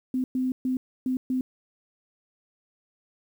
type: tone bursts at uneven times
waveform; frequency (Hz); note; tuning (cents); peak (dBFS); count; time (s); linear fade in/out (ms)
sine; 256.8; C4; -32; -23; 5; 0.14-0.24 / 0.35-0.52 / 0.65-0.77 / 1.06-1.17 / 1.3-1.41; 2
effects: 9-bit